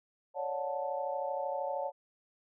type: chord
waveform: sine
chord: D major seventh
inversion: third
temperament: equal with one note detuned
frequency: 554.4 / 587.3 / 727.3 / 880 Hz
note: C#5 / D5 / F#5 / A5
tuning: 0 / 0 / -30 / 0 cents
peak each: -36 / -40 / -39 / -38 dBFS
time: 0.34-1.92 s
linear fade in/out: 50 ms
effects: none